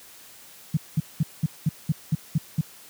sine tone bursts, 156.2 Hz, D#3, 7 cents sharp, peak -17 dBFS, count 9, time 0.74-2.61 s, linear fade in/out 5 ms, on 30 ms, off 200 ms, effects white hiss -48 dBFS RMS until 2.89 s + high-pass 80 Hz 12 dB/octave

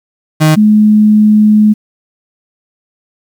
35% pulse / sine tone pair in turn, 155.56 / 212.5 Hz, D#3 / G#3, 0 / +40 cents, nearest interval perfect fourth, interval 540 cents, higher second, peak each -3 dBFS, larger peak neither, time 0.4-0.56 / 0.56-1.74 s, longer second, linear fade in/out 20 ms, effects 7-bit

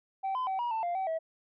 sine tone with pitch steps, 773 / 1018 / 765 / 958 / 890 / 697 / 764 / 647 Hz, G5 / C6 / G5 / A#5 / A5 / F5 / G5 / E5, -24 / -48 / -42 / +47 / +20 / -4 / -45 / -32 cents, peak -27 dBFS, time 0.23-1.19 s, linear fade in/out 20 ms, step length 120 ms, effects tanh soft clip ceiling -28 dBFS

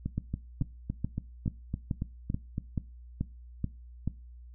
two click trains, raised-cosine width 5 ms, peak -17 / -19 dBFS, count 10 / 10, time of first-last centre 0.18-4.076 / 0.06-2.581 s, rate 2.31 / 3.57 Hz, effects noise-tail reverb RT60 0.3 s tail -20 dB re dry + added 60 Hz sine -46 dBFS peak until 4.54 s

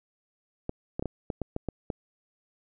clicks, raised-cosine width 2 ms, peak -17 dBFS, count 9, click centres 0.694 / 0.995 / 1.025 / 1.057 / 1.302 / 1.417 / 1.564 / 1.687 / 1.902 s, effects none

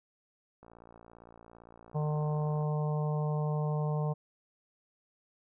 click train, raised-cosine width 1 ms, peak -39 dBFS, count 116, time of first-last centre 0.63-2.627 s, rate 57.6 Hz
harmonic tone, 151 Hz, D3, 48 cents sharp, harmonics 1 / 3 / 4 / 5 / 6 / 7, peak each -29 / -39 / -41 / -43 / -45 / -46 dBFS, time 1.94-4.14 s, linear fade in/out 20 ms
effects none

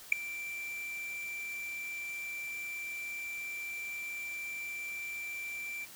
triangle tone with ADSR envelope, 2348 Hz, D7, 1 cent flat, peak -14 dBFS, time 0.12-5.86 s, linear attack 4 ms, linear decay 4 ms, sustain -22 dB, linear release 25 ms, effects white hiss -51 dBFS RMS until 5.95 s

